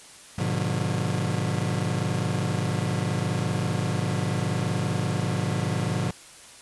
40% pulse chord, G# diminished seventh, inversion none, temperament just, 103.83 / 124.59 / 149.51 / 179.41 Hz, G#2 / B2 / D3 / F3, 0 / +16 / +31 / +47 cents, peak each -29 dBFS, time 0.38-6.11 s, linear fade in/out 5 ms, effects white hiss -47 dBFS RMS until 6.61 s + resampled to 24000 Hz

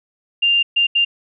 sine tone bursts at uneven times, 2794 Hz, F7, in tune, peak -12 dBFS, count 3, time 0.42-0.63 / 0.76-0.87 / 0.95-1.05 s, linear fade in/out 10 ms, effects none

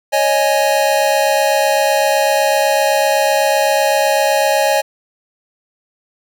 square chord, C# suspended second, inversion none, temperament equal, 554.4 / 622.3 / 830.6 Hz, C#5 / D#5 / G#5, 0 / 0 / 0 cents, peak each -17 dBFS, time 0.12-4.82 s, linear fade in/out 20 ms, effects 8-bit

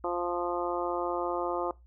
harmonic tone, 175.1 Hz, F3, 5 cents sharp, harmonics 2 / 3 / 4 / 5 / 6 / 7, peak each -33 / -35 / -36 / -37 / -38 / -38 dBFS, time 0.04-1.71 s, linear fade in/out 2 ms, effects noise-tail reverb RT60 0.2 s tail -20 dB re dry + added 60 Hz sine -53 dBFS peak until 1.86 s

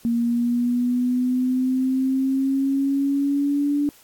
sine linear sweep, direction up, 233.1 to 290.6 Hz, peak -18 dBFS, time 0.05-3.89 s, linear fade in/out 0 ms, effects white hiss -52 dBFS RMS until 4.03 s + AAC 64 kbps

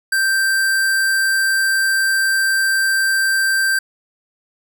square tone, 1568 Hz, G6, in tune, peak -15 dBFS, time 0.12-3.79 s, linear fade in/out 5 ms, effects none

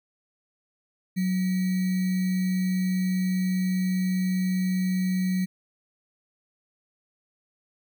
sine tone with sample-and-hold, 185 Hz, F#3, in tune, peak -22 dBFS, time 1.16-5.46 s, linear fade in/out 20 ms, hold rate 2100 Hz, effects none

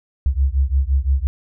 sine beating tone pair, 65.2 / 71 Hz, C2 / C#2, -5 / +42 cents, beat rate 5.8 Hz, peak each -17 / -18 dBFS, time 0.26-1.27 s, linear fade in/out 0 ms, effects none

